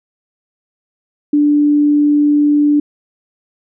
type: tone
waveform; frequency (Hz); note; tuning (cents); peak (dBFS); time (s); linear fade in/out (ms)
sine; 293.7; D4; 0; -8; 1.33-2.8; 5
effects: none